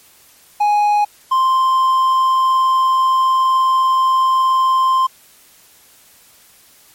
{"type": "tone pair in turn", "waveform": "triangle", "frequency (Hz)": [830.6, 1046.5], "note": ["G#5", "C6"], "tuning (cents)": [0, 0], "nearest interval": "major third", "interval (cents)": 400, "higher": "second", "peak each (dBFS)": -9, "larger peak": "neither", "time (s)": [[0.6, 1.05], [1.31, 5.07]], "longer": "second", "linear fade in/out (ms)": 10, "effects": ["white hiss -48 dBFS RMS until 6.94 s", "MP3 64 kbps"]}